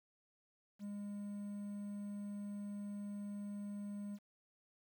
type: tone with quantisation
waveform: triangle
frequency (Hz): 204.1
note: G#3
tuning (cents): -30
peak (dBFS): -40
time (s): 0.79-4.19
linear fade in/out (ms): 50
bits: 11
effects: none